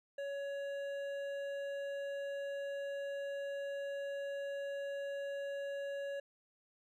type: tone with hard clipping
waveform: triangle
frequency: 560 Hz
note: C#5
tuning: 18 cents sharp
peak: -40 dBFS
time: 0.18-6.2 s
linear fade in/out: 5 ms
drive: 13 dB
effects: none